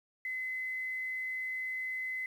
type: tone with quantisation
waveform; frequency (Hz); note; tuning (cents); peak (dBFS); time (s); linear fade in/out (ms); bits
sine; 2036; C7; -48; -34; 0.25-2.26; 2; 10
effects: none